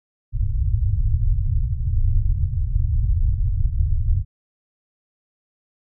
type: low-pass noise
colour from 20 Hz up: pink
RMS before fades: -19 dBFS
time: 0.32-4.25 s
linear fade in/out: 50 ms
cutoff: 120 Hz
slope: 48 dB/octave
effects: none